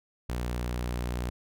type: tone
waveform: sawtooth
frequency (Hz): 60.6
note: B1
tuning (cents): -32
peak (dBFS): -26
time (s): 0.29-1.3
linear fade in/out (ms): 5
effects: none

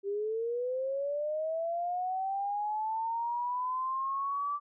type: linear sweep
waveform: sine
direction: up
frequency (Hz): 391.8 to 1168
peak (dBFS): -30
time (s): 0.03-4.6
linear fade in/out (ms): 50
effects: none

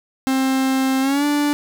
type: tone with pitch glide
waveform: 45% pulse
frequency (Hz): 264.7 to 292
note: C4 to D4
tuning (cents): +20 to -10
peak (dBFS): -16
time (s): 0.27-1.53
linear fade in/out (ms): 0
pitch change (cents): +170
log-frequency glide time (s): 1.01-1.25
effects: none

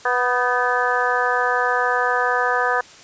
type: harmonic tone with a mistuned harmonic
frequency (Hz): 246.9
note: B3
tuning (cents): 0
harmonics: 2 / 3 / 4 / 5 / 6 / 7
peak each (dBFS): -24 / -24 / -24 / -24 / -24 / -24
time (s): 0.05-2.81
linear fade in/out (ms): 5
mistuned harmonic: 6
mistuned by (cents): +51
effects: white hiss -44 dBFS RMS until 3.03 s + resampled to 16000 Hz

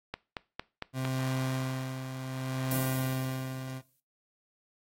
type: click train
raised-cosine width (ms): 0.3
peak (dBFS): -18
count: 5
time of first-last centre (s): 0.14-1.051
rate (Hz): 4.39
type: tone with tremolo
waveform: 30% pulse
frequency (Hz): 130.81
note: C3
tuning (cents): 0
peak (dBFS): -26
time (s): 0.93-3.82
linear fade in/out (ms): 50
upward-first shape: sine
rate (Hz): 0.63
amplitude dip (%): 60
type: noise with exponential decay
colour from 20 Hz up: violet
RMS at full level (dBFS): -32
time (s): 2.71-4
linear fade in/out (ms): 2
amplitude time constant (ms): 280
effects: noise-tail reverb RT60 0.3 s tail -21 dB re dry + AAC 48 kbps

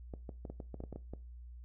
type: clicks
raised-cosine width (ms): 2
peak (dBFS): -30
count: 11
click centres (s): 0.138 / 0.292 / 0.452 / 0.5 / 0.602 / 0.743 / 0.804 / 0.838 / 0.927 / 0.96 / 1.136
effects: noise-tail reverb RT60 0.3 s tail -19 dB re dry + added 60 Hz sine -47 dBFS peak until 1.64 s

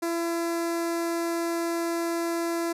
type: tone with notch filter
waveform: sawtooth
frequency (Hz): 337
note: E4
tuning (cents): +38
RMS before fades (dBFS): -28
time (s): 0.02-2.73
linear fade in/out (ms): 10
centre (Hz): 3100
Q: 1.4
effects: resampled to 32000 Hz

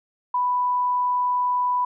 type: tone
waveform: sine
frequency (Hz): 990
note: B5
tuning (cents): +4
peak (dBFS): -19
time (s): 0.34-1.85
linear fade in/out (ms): 5
effects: none

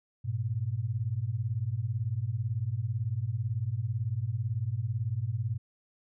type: beating tone pair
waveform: sine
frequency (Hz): 102.4 / 120.4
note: G#2 / B2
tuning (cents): -24 / -44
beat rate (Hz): 18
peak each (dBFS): -32 / -31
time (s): 0.24-5.58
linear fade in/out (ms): 20
effects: none

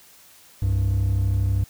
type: tone pair together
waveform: triangle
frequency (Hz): 65.41 / 98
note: C2 / G2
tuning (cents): 0 / 0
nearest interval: perfect fifth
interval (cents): 700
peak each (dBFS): -21 / -17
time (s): 0.62-1.64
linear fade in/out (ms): 5
effects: tanh soft clip ceiling -12 dBFS + white hiss -51 dBFS RMS until 1.69 s

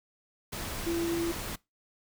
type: tone in noise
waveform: sine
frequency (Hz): 337.2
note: E4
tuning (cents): +39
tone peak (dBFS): -28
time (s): 0.86-1.32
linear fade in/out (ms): 10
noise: pink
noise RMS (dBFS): -37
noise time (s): 0.52-1.56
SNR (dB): +6
effects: noise-tail reverb RT60 0.2 s tail -21 dB re dry

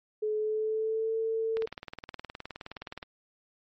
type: tone with pitch glide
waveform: sine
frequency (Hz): 427.9 to 447.4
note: A4 to A4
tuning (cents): -48 to +29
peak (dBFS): -27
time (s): 0.22-1.66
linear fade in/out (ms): 10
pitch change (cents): +77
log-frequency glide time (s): 0.36-1.15
type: click train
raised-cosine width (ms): 0.3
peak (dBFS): -23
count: 29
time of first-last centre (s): 1.57-3.028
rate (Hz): 19.2
effects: MP3 32 kbps

